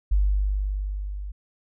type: tone with level ramp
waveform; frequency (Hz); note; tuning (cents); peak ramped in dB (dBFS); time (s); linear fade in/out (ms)
sine; 49.58; G1; +20; -16 to -31; 0.11-1.32; 10
effects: none